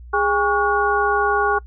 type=tone cluster; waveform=sine; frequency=412.1 / 810 / 1118 / 1443 Hz; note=G#4 / G#5 / C#6 / F#6; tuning=-13 / -43 / +14 / -44 cents; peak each=-21 dBFS; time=0.13-1.59 s; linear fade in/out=10 ms; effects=noise-tail reverb RT60 0.1 s tail -26 dB re dry + added 60 Hz sine -36 dBFS peak until 1.66 s